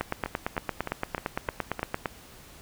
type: two click trains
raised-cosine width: 0.5 ms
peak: -12 / -16 dBFS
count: 19 / 6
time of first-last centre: 0.01-2.058 / 0.26-1.794 s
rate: 8.79 / 3.26 Hz
effects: pink hiss -50 dBFS RMS until 2.61 s